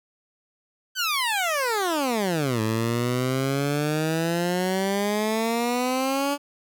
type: exponential two-way sweep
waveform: 15% pulse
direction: down then up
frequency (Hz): 1568 to 108.5 to 288.5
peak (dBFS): -16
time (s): 0.95-6.38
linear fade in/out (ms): 50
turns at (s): 2.61
effects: none